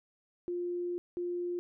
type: tone bursts at uneven times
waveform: sine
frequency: 351.9 Hz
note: F4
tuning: 13 cents sharp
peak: -32 dBFS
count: 2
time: 0.48-0.98 / 1.17-1.59 s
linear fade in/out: 0 ms
effects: none